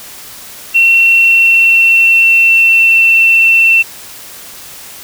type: tone with pitch glide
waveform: sine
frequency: 2717 to 2692 Hz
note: F7 to E7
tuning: -48 to +36 cents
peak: -4 dBFS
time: 0.74-3.83 s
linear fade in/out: 20 ms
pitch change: -16 cents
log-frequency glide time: 1.11-3.01 s
effects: white hiss -31 dBFS RMS until 5.03 s